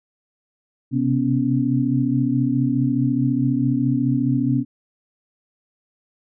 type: tone cluster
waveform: sine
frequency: 129.2 / 133.9 / 245 / 279.5 Hz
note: C3 / C3 / B3 / C#4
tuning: -21 / +40 / -14 / +14 cents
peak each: -22 / -29 / -21 / -21 dBFS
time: 0.91-4.65 s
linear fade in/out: 50 ms
effects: none